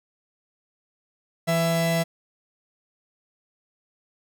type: tone pair together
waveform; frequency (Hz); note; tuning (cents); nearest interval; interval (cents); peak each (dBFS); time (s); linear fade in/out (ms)
45% pulse; 166.06 / 665; E3 / E5; +13 / +15; 2 octaves; 2402; -23; 1.47-2.04; 20
effects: none